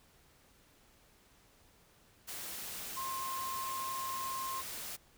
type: tone in noise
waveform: sine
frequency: 1059 Hz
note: C6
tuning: 21 cents sharp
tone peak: -37 dBFS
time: 2.96-4.62 s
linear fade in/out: 20 ms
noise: white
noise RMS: -43 dBFS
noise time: 2.27-4.97 s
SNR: +3 dB
effects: pink hiss -65 dBFS RMS until 5.17 s